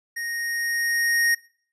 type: tone with level ramp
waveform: square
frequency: 1864.7 Hz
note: A#6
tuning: in tune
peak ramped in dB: -29 to -18 dBFS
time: 0.16-1.35 s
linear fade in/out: 10 ms
effects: noise-tail reverb RT60 0.5 s tail -21 dB re dry + resampled to 32000 Hz